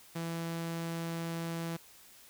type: tone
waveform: sawtooth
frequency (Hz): 166.5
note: E3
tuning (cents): +18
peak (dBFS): -31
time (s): 0.15-1.77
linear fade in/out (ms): 10
effects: white hiss -57 dBFS RMS until 2.29 s